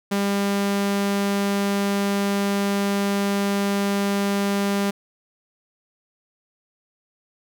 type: tone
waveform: sawtooth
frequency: 200 Hz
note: G3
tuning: 35 cents sharp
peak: -16 dBFS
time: 0.11-4.91 s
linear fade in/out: 10 ms
effects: none